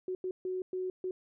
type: tone bursts at uneven times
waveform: sine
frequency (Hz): 370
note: F#4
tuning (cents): 0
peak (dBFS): -32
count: 5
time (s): 0.08-0.15 / 0.24-0.31 / 0.45-0.62 / 0.73-0.9 / 1.04-1.11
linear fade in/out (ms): 2
effects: none